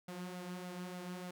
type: tone with flanger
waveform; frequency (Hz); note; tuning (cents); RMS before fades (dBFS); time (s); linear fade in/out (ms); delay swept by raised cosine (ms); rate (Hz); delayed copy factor
sawtooth; 180; F#3; -47; -45; 0.08-1.31; 5; 1.4 to 4.9; 3.4; +0.5
effects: none